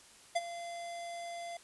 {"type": "tone with ADSR envelope", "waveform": "square", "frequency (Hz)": 687, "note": "F5", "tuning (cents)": -29, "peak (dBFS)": -27, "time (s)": [0.35, 1.57], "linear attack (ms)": 13, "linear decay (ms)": 34, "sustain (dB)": -14, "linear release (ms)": 3, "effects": ["white hiss -58 dBFS RMS until 1.63 s", "resampled to 24000 Hz"]}